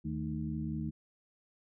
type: harmonic tone with a mistuned harmonic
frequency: 77.78 Hz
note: D#2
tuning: in tune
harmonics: 1 / 2 / 3 / 4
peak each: -42 / -37 / -38 / -42 dBFS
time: 0.04-0.91 s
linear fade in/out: 20 ms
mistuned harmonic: 3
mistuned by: -100 cents
effects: none